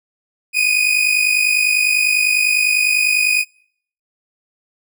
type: tone pair together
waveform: 40% pulse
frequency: 2457 / 2507 Hz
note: D#7 / D#7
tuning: -22 / +12 cents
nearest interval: unison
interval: 34 cents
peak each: -15 dBFS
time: 0.53-3.45 s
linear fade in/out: 50 ms
effects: noise-tail reverb RT60 0.6 s tail -26 dB re dry